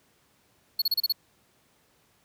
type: tone bursts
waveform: square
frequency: 4361 Hz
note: C#8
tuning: 29 cents flat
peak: -22 dBFS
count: 6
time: 0.79-1.124 s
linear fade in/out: 5 ms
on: 29 ms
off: 32 ms
effects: pink hiss -65 dBFS RMS until 2.24 s + high-pass 80 Hz 12 dB/octave